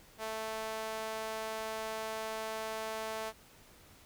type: tone with high-pass filter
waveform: sawtooth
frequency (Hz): 220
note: A3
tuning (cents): 0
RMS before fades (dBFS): -39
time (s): 0.18-3.33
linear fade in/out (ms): 50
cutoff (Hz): 630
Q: 1.5
effects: pink hiss -59 dBFS RMS until 4.05 s

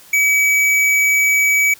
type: tone with hard clipping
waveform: sine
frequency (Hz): 2281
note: C#7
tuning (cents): +49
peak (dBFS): -13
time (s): 0.13-1.74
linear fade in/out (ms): 5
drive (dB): 14
effects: white hiss -44 dBFS RMS until 1.79 s

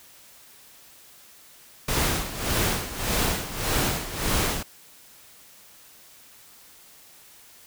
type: noise with tremolo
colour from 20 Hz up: pink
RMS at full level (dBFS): -23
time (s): 1.88-4.63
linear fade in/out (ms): 5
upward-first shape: sine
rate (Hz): 1.7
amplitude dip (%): 75
effects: white hiss -51 dBFS RMS until 7.66 s

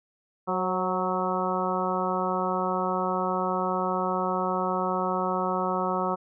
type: harmonic tone with a mistuned harmonic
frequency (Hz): 185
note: F#3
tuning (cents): 0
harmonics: 1 / 2 / 3 / 4 / 5 / 6 / 7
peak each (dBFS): -32 / -32 / -32 / -32 / -32 / -32 / -32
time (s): 0.47-6.16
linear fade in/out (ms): 20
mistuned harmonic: 3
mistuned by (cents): -29
effects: none

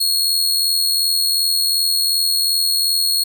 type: tone with amplitude modulation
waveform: sawtooth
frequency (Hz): 4320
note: C#8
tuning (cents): -45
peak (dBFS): -10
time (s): 0-3.24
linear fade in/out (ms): 10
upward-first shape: sine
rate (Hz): 82.7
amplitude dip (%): 45
effects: none

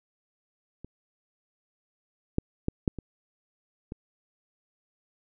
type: clicks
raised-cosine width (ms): 3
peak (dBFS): -28 / -11 / -13 / -10 / -23 / -23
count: 6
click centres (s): 0.846 / 2.384 / 2.684 / 2.878 / 2.987 / 3.921
effects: none

